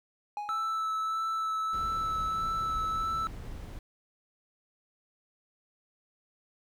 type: tone with exponential decay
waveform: triangle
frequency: 830.6 Hz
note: G#5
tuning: in tune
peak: -29 dBFS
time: 0.37-0.93 s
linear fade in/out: 1 ms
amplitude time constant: 120 ms
type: tone with vibrato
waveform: triangle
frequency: 1314 Hz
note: E6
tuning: 6 cents flat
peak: -27 dBFS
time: 0.49-3.27 s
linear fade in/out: 0 ms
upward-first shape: sine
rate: 1.6 Hz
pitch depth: 11 cents each way
type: noise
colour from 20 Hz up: brown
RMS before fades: -41 dBFS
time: 1.73-3.79 s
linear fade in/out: 2 ms
effects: none